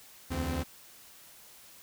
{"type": "tone cluster", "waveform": "sawtooth", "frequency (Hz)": [73.3, 83.6, 259.3], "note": ["D2", "E2", "C4"], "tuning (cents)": [-3, 25, -15], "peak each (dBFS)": -31, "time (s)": [0.3, 0.64], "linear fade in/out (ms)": 20, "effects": ["white hiss -54 dBFS RMS until 1.82 s"]}